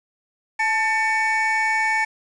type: tone cluster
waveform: triangle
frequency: 871 / 1788 / 2250 Hz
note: A5 / A6 / C#7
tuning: -18 / +27 / +25 cents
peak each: -21 dBFS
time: 0.59-2.05 s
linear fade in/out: 10 ms
effects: resampled to 22050 Hz + 7-bit